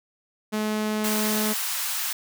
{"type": "tone", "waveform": "sawtooth", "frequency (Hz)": 214.1, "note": "A3", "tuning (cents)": -47, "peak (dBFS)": -20, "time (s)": [0.52, 1.54], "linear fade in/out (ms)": 20}
{"type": "high-pass noise", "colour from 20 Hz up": "white", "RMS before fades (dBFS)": -28, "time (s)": [1.04, 2.13], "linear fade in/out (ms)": 5, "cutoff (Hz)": 840, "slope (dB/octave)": 24}
{"effects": []}